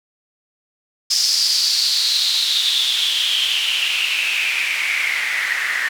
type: noise with band-pass filter sweep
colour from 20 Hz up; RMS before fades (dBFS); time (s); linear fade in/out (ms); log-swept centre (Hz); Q
white; -19; 1.1-5.89; 10; 5200 to 1800; 6.8
effects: none